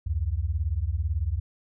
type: beating tone pair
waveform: sine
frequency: 69.3 / 87.3 Hz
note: C#2 / F2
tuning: 0 / 0 cents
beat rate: 18 Hz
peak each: -27 dBFS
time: 0.06-1.4 s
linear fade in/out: 10 ms
effects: none